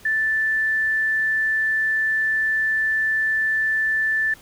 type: tone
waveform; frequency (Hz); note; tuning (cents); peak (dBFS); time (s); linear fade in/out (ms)
sine; 1760; A6; 0; -18; 0.05-4.34; 5
effects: pink hiss -48 dBFS RMS until 4.41 s